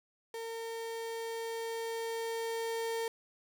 35% pulse tone with level ramp, 456.1 Hz, A#4, 38 cents flat, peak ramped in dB -37 to -31 dBFS, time 0.34-3.08 s, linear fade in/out 2 ms, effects none

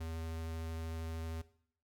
square tone with vibrato, 81.4 Hz, E2, 21 cents flat, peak -40 dBFS, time 0-1.42 s, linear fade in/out 10 ms, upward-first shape triangle, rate 13 Hz, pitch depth 9 cents each way, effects noise-tail reverb RT60 0.6 s tail -17 dB re dry

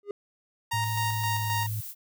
triangle tone with exponential growth, 407.9 Hz, G#4, 31 cents flat, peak -24 dBFS, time 0.03-0.11 s, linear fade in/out 2 ms, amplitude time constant 17 ms
sawtooth tone with tremolo, 932.3 Hz, A#5, in tune, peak -23 dBFS, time 0.71-1.67 s, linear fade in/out 10 ms, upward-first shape square, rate 3.8 Hz, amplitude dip 40%
sine tone with pitch glide, 110 to 107.24 Hz, A2 to A2, 0 to -44 cents, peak -29 dBFS, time 0.73-1.81 s, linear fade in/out 10 ms, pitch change -44 cents, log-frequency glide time 1.11-1.47 s
violet noise, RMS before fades -39 dBFS, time 0.81-1.95 s, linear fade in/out 50 ms
effects none

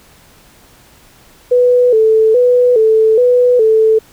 sine tone with vibrato, 466.2 Hz, A#4, in tune, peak -6 dBFS, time 1.51-3.99 s, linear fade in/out 10 ms, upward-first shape square, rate 1.2 Hz, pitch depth 100 cents each way, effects pink hiss -45 dBFS RMS until 4.12 s

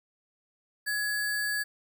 sine tone with sample-and-hold, 1684 Hz, G#6, 24 cents sharp, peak -27 dBFS, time 0.86-1.64 s, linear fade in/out 20 ms, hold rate 6300 Hz, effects none

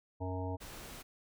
harmonic tone, 92.5 Hz, F#2, in tune, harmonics 1 / 3 / 5 / 7 / 9 / 10, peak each -37 / -42 / -44 / -45 / -47 / -47 dBFS, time 0.2-0.57 s, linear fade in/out 20 ms
pink noise, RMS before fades -48 dBFS, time 0.6-1.03 s, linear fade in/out 20 ms
effects none

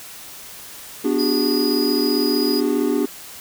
triangle chord, G# half-diminished seventh, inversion first, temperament equal with one note detuned, 246.9 / 293.7 / 370 / 405.4 Hz, B3 / D4 / F#4 / G#4, 0 / 0 / 0 / -42 cents, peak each -21 / -19 / -22 / -21 dBFS, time 1.04-3.06 s, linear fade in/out 10 ms
45% pulse tone, 4932 Hz, D#8, 16 cents flat, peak -23 dBFS, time 1.18-2.61 s, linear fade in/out 20 ms
effects white hiss -38 dBFS RMS until 3.4 s

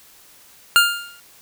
25% pulse tone with exponential decay, 1403 Hz, F6, 8 cents sharp, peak -4 dBFS, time 0.76-1.2 s, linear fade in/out 0 ms, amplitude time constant 94 ms, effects white hiss -49 dBFS RMS until 1.41 s

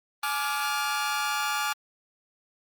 sawtooth chord, D diminished, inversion second, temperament just, 845.8 / 1174.7 / 1409.6 Hz, Ab5 / D6 / F6, +31 / 0 / +16 cents, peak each -27 dBFS, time 0.23-1.73 s, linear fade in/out 5 ms, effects Opus 32 kbps

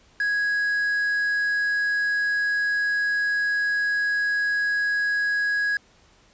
triangle tone with quantisation, 1660 Hz, G#6, 1 cent flat, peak -19 dBFS, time 0.2-5.77 s, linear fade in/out 2 ms, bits 7, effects pink hiss -57 dBFS RMS until 6.33 s + resampled to 16000 Hz

